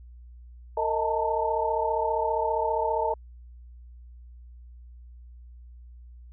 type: tone cluster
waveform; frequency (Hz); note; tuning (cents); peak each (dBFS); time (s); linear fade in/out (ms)
sine; 455.5 / 627 / 875 / 910; A#4 / D#5 / A5 / A#5; -40 / +13 / -10 / -42; -29; 0.77-3.14; 5
effects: added 60 Hz sine -44 dBFS peak until 6.32 s